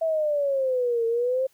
sine exponential two-way sweep, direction down then up, 659.3 to 454.4 to 534 Hz, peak -21 dBFS, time 0.01-1.47 s, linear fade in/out 10 ms, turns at 1.06 s, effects white hiss -64 dBFS RMS until 1.53 s

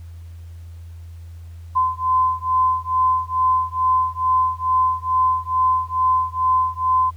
sine beating tone pair, 1025 / 1027.3 Hz, C6 / C6, -36 / -32 cents, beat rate 2.3 Hz, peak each -19 dBFS, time 1.75-7.11 s, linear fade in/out 20 ms, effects added 84 Hz sine -34 dBFS peak until 7.16 s + pink hiss -57 dBFS RMS until 7.16 s

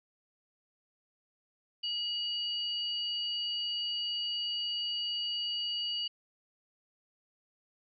sine tone pair together, 2905 / 4608 Hz, F#7 / D8, -32 / -34 cents, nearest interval minor sixth, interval 798 cents, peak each -33 / -37 dBFS, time 1.83-6.08 s, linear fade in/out 10 ms, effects none

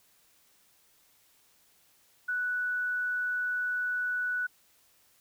sine tone, 1480 Hz, F#6, in tune, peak -28 dBFS, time 2.28-4.47 s, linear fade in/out 10 ms, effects white hiss -65 dBFS RMS until 5.2 s

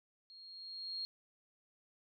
sine tone with level ramp, 4259 Hz, C8, 30 cents sharp, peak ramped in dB -54 to -37 dBFS, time 0.3-1.05 s, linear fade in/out 0 ms, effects none

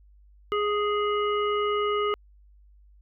harmonic tone, 415.3 Hz, G#4, in tune, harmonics 1 / 3 / 5 / 7, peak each -25 / -27 / -37 / -36 dBFS, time 0.52-2.14 s, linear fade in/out 0 ms, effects added 50 Hz sine -52 dBFS peak until 3.01 s

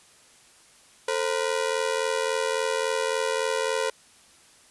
sawtooth ring-modulated tone, 486.5 Hz, B4, 26 cents flat, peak -17 dBFS, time 1.08-3.9 s, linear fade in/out 5 ms, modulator 41.8 Hz, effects white hiss -55 dBFS RMS until 4.7 s + resampled to 24000 Hz

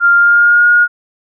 sine tone with pitch glide, 1396.9 to 1434.5 Hz, F6 to F6, 0 to +46 cents, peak -5 dBFS, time 0-0.88 s, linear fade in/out 50 ms, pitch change +46 cents, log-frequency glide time 0.15-0.67 s, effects none

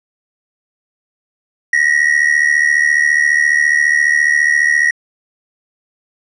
triangle ring-modulated tone, 1900 Hz, A#6, 33 cents sharp, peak -5 dBFS, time 1.73-4.91 s, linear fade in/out 2 ms, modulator 37.3 Hz, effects resampled to 22050 Hz

